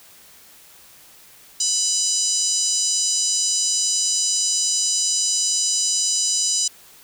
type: harmonic tone with a mistuned harmonic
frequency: 991 Hz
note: B5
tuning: 6 cents sharp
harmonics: 3 / 4 / 5 / 6 / 7 / 8 / 9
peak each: -33 / -30 / -25 / -24 / -24 / -25 / -29 dBFS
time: 1.6-6.68 s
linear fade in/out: 5 ms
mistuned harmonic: 8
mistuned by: -74 cents
effects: white hiss -48 dBFS RMS until 7.03 s